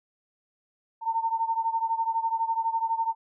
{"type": "beating tone pair", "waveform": "sine", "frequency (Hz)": [904, 916], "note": ["A5", "A#5"], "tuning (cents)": [47, -31], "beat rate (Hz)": 12, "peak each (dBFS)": [-26, -29], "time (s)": [1.01, 3.15], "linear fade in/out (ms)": 50, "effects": []}